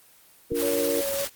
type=chord; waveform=sine; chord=Bb major; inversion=first; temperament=equal with one note detuned; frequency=290 / 349.2 / 466.2 Hz; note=D4 / F4 / Bb4; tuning=-22 / 0 / 0 cents; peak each=-30 / -31 / -26 dBFS; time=0.5-1.02 s; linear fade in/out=20 ms
type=click; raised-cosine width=3 ms; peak=-19 dBFS; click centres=0.52 s
type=noise with tremolo; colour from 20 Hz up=white; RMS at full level=-29 dBFS; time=0.54-1.3 s; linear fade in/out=50 ms; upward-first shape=triangle; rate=17 Hz; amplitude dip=30%
type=tone with vibrato; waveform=sine; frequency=559 Hz; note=C#5; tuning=14 cents sharp; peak=-27 dBFS; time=0.62-1.25 s; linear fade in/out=5 ms; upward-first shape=triangle; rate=3.5 Hz; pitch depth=14 cents each way
effects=white hiss -55 dBFS RMS until 1.35 s + Opus 24 kbps